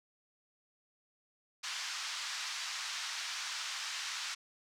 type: band-pass noise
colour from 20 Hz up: white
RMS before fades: -40 dBFS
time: 1.63-4.35 s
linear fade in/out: 10 ms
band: 1000 to 6100 Hz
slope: 24 dB/octave
effects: none